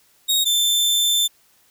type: tone pair in turn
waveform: sawtooth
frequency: 3759 / 3548 Hz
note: A#7 / A7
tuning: +14 / +14 cents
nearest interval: minor second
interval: 100 cents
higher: first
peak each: -13 dBFS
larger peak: neither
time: 0.28-0.45 / 0.45-1.28 s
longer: second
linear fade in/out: 20 ms
effects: white hiss -58 dBFS RMS until 1.7 s